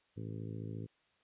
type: harmonic tone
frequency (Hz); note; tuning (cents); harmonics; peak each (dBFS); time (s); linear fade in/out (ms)
54.3; A1; -22; 2 / 3 / 4 / 5 / 6 / 7 / 8 / 9; -42 / -46 / -51 / -49 / -54 / -53 / -55 / -58; 0.16-0.87; 20
effects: white hiss -73 dBFS RMS until 1.23 s + resampled to 8000 Hz